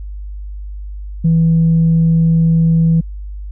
sine tone, 164.1 Hz, E3, 8 cents flat, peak -7 dBFS, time 1.24-3.01 s, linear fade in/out 10 ms, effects tanh soft clip ceiling -5 dBFS + added 50 Hz sine -24 dBFS peak until 3.51 s

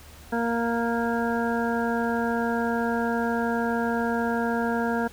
harmonic tone, 233.1 Hz, A#3, in tune, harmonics 1 / 2 / 3 / 4 / 6 / 7, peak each -26 / -29 / -31 / -32 / -34 / -34 dBFS, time 0.32-5.08 s, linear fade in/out 10 ms, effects added 74 Hz sine -49 dBFS peak until 5.12 s + pink hiss -49 dBFS RMS until 5.12 s

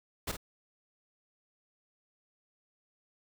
pink noise with echo, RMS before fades -34 dBFS, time 0.27-0.32 s, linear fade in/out 10 ms, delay 49 ms, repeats 1, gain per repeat -7 dB, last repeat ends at 0.369 s, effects none

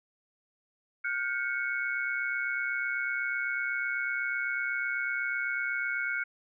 sine tone cluster, 1425 / 1553 / 2215 Hz, F6 / G6 / C#7, +34 / -17 / -2 cents, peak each -33 / -34 / -33 dBFS, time 1.04-6.24 s, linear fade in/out 10 ms, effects none

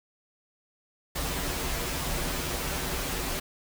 pink noise with comb filter, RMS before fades -31 dBFS, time 1.15-3.4 s, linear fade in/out 10 ms, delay 9.5 ms, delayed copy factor -0.7, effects none

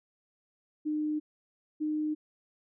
sine tone pair in turn, 303.8 / 305.5 Hz, D#4 / D#4, -41 / -32 cents, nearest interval unison, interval 9 cents, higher second, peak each -28 dBFS, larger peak neither, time 0.85-1.2 / 1.8-2.15 s, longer neither, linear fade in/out 20 ms, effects none

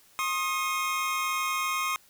25% pulse tone pair together, 1072.8 / 1244.5 Hz, C6 / D#6, +43 / 0 cents, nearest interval minor third, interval 257 cents, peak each -26 dBFS, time 0.19-1.96 s, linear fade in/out 0 ms, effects white hiss -59 dBFS RMS until 2.09 s

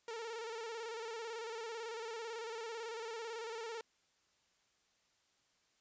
sawtooth tone with vibrato, 454.4 Hz, A#4, 44 cents flat, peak -38 dBFS, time 0.08-3.81 s, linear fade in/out 2 ms, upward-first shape square, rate 18 Hz, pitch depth 53 cents each way, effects white hiss -75 dBFS RMS until 5.8 s + resampled to 16000 Hz

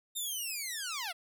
10% pulse linear sweep, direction down, 3700 to 640 Hz, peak -27 dBFS, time 0.15-1.13 s, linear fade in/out 20 ms, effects none

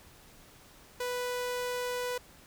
sawtooth tone, 493.9 Hz, B4, in tune, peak -28 dBFS, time 1-2.18 s, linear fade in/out 5 ms, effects pink hiss -56 dBFS RMS until 2.46 s

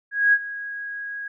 sine tone with ADSR envelope, 1649 Hz, G#6, 13 cents flat, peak -12 dBFS, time 0.11-1.28 s, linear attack 220 ms, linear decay 50 ms, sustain -17 dB, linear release 5 ms, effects none

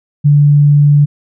sine tone, 145.6 Hz, D3, 15 cents flat, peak -4 dBFS, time 0.24-1.06 s, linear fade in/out 20 ms, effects none

